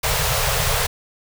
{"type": "band-stop noise", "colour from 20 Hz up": "pink", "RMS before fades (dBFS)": -20, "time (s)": [0.03, 0.87], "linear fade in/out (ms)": 10, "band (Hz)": [160, 420], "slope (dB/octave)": 96, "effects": []}